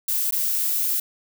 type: noise with dropouts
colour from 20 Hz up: violet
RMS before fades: -23 dBFS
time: 0.08-1 s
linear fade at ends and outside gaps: 5 ms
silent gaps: 0.31-0.323 s
effects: none